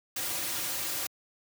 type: noise with comb filter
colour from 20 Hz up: white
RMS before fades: -33 dBFS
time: 0.16-1.07 s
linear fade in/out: 5 ms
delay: 4.6 ms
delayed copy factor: -0.8
effects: high-pass 100 Hz 12 dB/octave